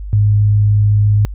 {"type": "tone", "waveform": "sine", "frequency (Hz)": 103.83, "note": "G#2", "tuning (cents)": 0, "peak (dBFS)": -8, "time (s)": [0.13, 1.25], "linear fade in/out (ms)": 0, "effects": ["added 50 Hz sine -23 dBFS peak until 1.34 s"]}